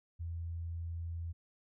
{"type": "tone", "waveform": "sine", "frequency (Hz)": 84, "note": "E2", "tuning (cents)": 33, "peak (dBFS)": -37, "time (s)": [0.19, 1.33], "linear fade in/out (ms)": 20, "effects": []}